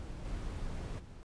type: noise with level steps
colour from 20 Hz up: brown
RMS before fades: -43 / -39 / -49 dBFS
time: 0-1.23 s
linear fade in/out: 0 ms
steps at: 0.24 / 0.98 s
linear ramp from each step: 20 ms
effects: resampled to 22050 Hz